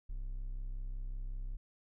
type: tone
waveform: triangle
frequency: 32.7 Hz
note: C1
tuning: in tune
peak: -35 dBFS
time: 0.09-1.57 s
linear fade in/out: 10 ms
effects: none